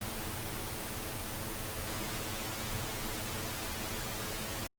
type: noise with comb filter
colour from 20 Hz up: pink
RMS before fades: -38 dBFS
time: 0.01-4.67 s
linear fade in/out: 5 ms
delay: 9.2 ms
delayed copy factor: +0.8
effects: Opus 24 kbps